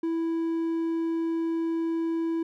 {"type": "tone", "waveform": "triangle", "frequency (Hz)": 329.6, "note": "E4", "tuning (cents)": 0, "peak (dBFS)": -23, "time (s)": [0.03, 2.43], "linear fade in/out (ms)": 5, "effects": []}